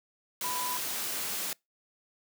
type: tone in noise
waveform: sine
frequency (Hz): 993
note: B5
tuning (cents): +9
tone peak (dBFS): -34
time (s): 0.44-0.77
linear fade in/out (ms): 2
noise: white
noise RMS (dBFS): -34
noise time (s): 0.41-1.53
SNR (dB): -3
effects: noise-tail reverb RT60 0.2 s tail -26 dB re dry + high-pass 150 Hz 12 dB/octave